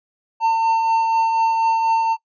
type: tone with tremolo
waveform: triangle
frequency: 903 Hz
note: A5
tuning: 45 cents sharp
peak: -11 dBFS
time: 0.4-2.17 s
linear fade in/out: 50 ms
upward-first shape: triangle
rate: 4.1 Hz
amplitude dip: 35%
effects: noise-tail reverb RT60 0.1 s tail -22 dB re dry + resampled to 16000 Hz